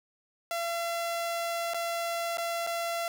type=tone with dropouts; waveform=sawtooth; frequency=679 Hz; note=F5; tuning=49 cents flat; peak=-26 dBFS; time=0.51-3.08 s; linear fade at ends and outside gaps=1 ms; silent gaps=1.736-1.744 / 2.372-2.382 / 2.666-2.672 s; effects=none